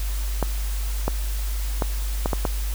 clicks, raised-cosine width 1 ms, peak -8 dBFS, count 6, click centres 0.427 / 1.08 / 1.822 / 2.259 / 2.332 / 2.452 s, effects added 50 Hz sine -23 dBFS peak until 2.74 s + white hiss -37 dBFS RMS until 2.74 s

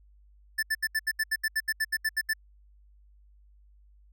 square tone bursts, 1760 Hz, A6, in tune, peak -25 dBFS, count 15, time 0.58-2.336 s, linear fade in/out 10 ms, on 48 ms, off 74 ms, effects added 50 Hz sine -55 dBFS peak until 4.12 s

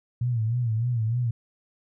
sine tone with vibrato, 116.54 Hz, A#2, in tune, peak -22 dBFS, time 0.21-1.31 s, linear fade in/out 5 ms, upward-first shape sine, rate 3.3 Hz, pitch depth 110 cents each way, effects none

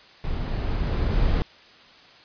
brown noise with level ramp, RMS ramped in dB -28 to -20 dBFS, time 0.24-1.42 s, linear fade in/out 0 ms, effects white hiss -50 dBFS RMS until 2.24 s + resampled to 11025 Hz

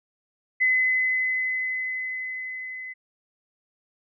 sine tone with level ramp, 2028 Hz, B6, 45 cents sharp, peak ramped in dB -17 to -34 dBFS, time 0.6-2.94 s, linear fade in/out 20 ms, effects none

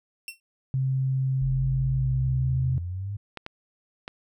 sawtooth tone with exponential decay, 2711 Hz, E7, 48 cents sharp, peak -27 dBFS, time 0.28-0.4 s, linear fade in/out 1 ms, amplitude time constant 24 ms
sine tone with pitch glide, 132.4 to 129.6 Hz, C3 to C3, +21 to -16 cents, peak -22 dBFS, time 0.74-2.78 s, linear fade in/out 0 ms, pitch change -37 cents, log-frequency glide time 1.99-2.07 s
sine exponential sweep, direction up, 41.2 to 103.83 Hz, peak -29 dBFS, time 1.41-3.17 s, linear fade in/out 10 ms
clicks, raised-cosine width 0.3 ms, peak -19 dBFS, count 3, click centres 3.373 / 3.464 / 4.079 s
effects none

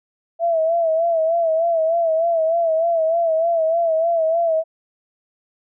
sine tone with vibrato, 659.3 Hz, E5, in tune, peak -15 dBFS, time 0.39-4.64 s, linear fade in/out 50 ms, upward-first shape sine, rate 3.3 Hz, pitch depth 63 cents each way, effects none

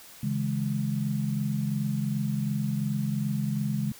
sine chord, C# minor, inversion none, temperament equal with one note detuned, 138.59 / 161.33 / 207.7 Hz, C#3 / E3 / G#3, 0 / -37 / 0 cents, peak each -29 / -33 / -29 dBFS, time 0.23-3.92 s, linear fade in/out 5 ms, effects white hiss -49 dBFS RMS until 3.99 s

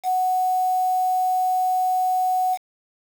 sine tone with quantisation, 740 Hz, F#5, in tune, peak -18 dBFS, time 0.03-2.58 s, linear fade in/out 50 ms, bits 6, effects none

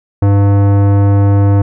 sine tone with tanh clipping, 100.1 Hz, G2, 37 cents sharp, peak -8 dBFS, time 0.22-1.62 s, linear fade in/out 5 ms, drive 18 dB, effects none

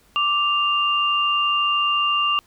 sine tone pair together, 1174.7 / 2794 Hz, D6 / F7, 0 / 0 cents, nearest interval octave + minor third, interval 1500 cents, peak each -20 dBFS, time 0.16-2.39 s, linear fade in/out 0 ms, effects pink hiss -57 dBFS RMS until 2.46 s

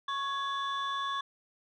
sine tone cluster, 1103 / 1674 / 3472 Hz, C#6 / G#6 / A7, -9 / +13 / -24 cents, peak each -31 / -38 / -37 dBFS, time 0.08-1.21 s, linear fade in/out 5 ms, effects tanh soft clip ceiling -26 dBFS

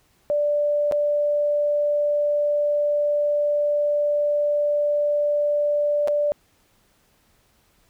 sine tone with dropouts, 587.3 Hz, D5, in tune, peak -18 dBFS, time 0.3-6.32 s, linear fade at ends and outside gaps 0 ms, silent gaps 0.913-0.922 / 6.075-6.082 s, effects pink hiss -62 dBFS RMS until 7.89 s

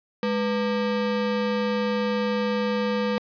square ring-modulated tone, 351.1 Hz, F4, 9 cents sharp, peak -20 dBFS, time 0.23-3.18 s, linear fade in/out 0 ms, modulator 143 Hz, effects resampled to 11025 Hz + 10-bit

